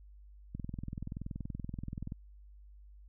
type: click train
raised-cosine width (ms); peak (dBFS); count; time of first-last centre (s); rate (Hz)
5; -27; 34; 0.55-2.121; 21
effects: added 50 Hz sine -52 dBFS peak until 3.08 s